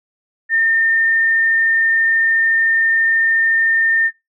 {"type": "tone", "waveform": "sine", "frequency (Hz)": 1813, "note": "A#6", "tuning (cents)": -49, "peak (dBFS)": -12, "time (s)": [0.49, 4.11], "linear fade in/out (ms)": 50, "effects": ["noise-tail reverb RT60 0.2 s tail -20 dB re dry"]}